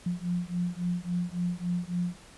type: beating tone pair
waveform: sine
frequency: 174.61 / 178.21 Hz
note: F3 / F3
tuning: 0 / +35 cents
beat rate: 3.6 Hz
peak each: -31 dBFS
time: 0.06-2.16 s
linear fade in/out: 5 ms
effects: pink hiss -52 dBFS RMS until 2.37 s + resampled to 24000 Hz